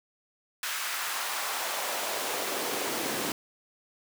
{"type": "noise with high-pass filter sweep", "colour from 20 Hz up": "pink", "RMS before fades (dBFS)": -32, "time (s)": [0.63, 3.32], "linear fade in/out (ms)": 2, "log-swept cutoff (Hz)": [1500, 260], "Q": 1.3, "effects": []}